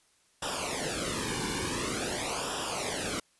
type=noise with flanger; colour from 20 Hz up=pink; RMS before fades=-33 dBFS; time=0.42-3.2 s; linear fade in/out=5 ms; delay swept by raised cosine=0.46 to 1.56 ms; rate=0.47 Hz; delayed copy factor=-0.85; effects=white hiss -67 dBFS RMS until 3.39 s + resampled to 24000 Hz